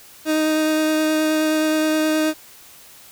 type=tone with vibrato; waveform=30% pulse; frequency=311.1 Hz; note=D#4; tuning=in tune; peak=-14 dBFS; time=0.25-2.34 s; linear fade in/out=50 ms; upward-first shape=sine; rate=9.5 Hz; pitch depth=9 cents each way; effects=white hiss -45 dBFS RMS until 3.11 s